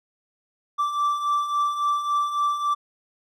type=beating tone pair; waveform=triangle; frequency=1166 / 1169.6 Hz; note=D6 / D6; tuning=-13 / -7 cents; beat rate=3.6 Hz; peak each=-27 / -20 dBFS; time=0.78-2.75 s; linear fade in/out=20 ms; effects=none